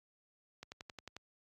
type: click train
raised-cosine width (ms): 0.2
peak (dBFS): -29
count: 7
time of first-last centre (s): 0.63-1.166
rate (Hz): 11.2
effects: high-pass 60 Hz 12 dB/octave + AAC 64 kbps